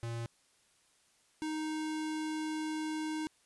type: tone pair in turn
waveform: square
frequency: 116.54 / 311.1 Hz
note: A#2 / D#4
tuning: 0 / 0 cents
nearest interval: octave + perfect fourth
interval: 1700 cents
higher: second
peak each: -37 / -35 dBFS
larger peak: second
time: 0.03-0.26 / 1.42-3.27 s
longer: second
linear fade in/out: 0 ms
effects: white hiss -69 dBFS RMS until 3.45 s + resampled to 24000 Hz